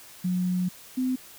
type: tone pair in turn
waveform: sine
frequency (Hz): 181.3 / 256.4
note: F#3 / C4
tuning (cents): -35 / -35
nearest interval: tritone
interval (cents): 600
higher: second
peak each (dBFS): -23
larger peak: neither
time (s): 0.24-0.69 / 0.97-1.16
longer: first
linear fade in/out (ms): 10
effects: white hiss -48 dBFS RMS until 1.38 s